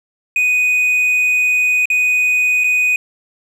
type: tone with dropouts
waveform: triangle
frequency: 2489 Hz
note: D#7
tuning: in tune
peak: -10 dBFS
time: 0.36-2.96 s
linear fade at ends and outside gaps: 2 ms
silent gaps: 1.856-1.901 / 2.638-2.642 s
effects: none